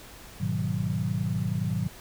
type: chord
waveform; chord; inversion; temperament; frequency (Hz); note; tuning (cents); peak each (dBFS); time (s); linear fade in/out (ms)
sine; G# minor seventh; none; equal; 103.83 / 123.47 / 155.56 / 185; G#2 / B2 / D#3 / F#3; 0 / 0 / 0 / 0; -31; 0.4-1.88; 10
effects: added 50 Hz sine -54 dBFS peak until 2 s + pink hiss -47 dBFS RMS until 2 s